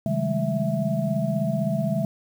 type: tone cluster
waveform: sine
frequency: 136.4 / 160 / 195.3 / 211.4 / 658 Hz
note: C#3 / D#3 / G3 / G#3 / E5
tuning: -28 / +49 / -6 / +31 / -3 cents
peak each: -28 dBFS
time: 0.06-2.05 s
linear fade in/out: 2 ms
effects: 8-bit